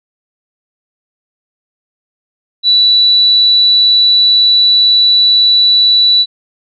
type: tone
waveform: sine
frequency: 3951 Hz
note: B7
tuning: in tune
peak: -5 dBFS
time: 2.63-6.26 s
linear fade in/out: 50 ms
effects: none